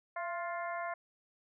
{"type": "harmonic tone with a mistuned harmonic", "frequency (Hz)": 350.7, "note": "F4", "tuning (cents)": 7, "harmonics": [2, 3, 4, 5, 6], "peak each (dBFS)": [-38, -41, -45, -46, -47], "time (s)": [0.16, 0.94], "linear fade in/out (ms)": 5, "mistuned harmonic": 2, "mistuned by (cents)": -50, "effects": []}